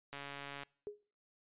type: click train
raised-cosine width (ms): 0.3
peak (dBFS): -29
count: 72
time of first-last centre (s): 0.13-0.634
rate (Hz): 141
type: tone with exponential decay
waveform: sine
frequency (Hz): 415.3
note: G#4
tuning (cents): 0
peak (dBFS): -37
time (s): 0.87-1.03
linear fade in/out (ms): 0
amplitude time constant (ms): 34
effects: noise-tail reverb RT60 0.5 s tail -25 dB re dry + resampled to 8000 Hz